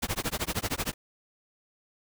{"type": "noise with tremolo", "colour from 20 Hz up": "pink", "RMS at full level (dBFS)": -28, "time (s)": [0.02, 0.94], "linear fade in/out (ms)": 10, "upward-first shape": "sine", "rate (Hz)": 13, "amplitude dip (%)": 100, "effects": []}